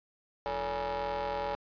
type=ring-modulated tone; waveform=30% pulse; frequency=131.3 Hz; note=C3; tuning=6 cents sharp; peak=-26 dBFS; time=0.46-1.55 s; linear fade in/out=0 ms; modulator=701 Hz; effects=resampled to 11025 Hz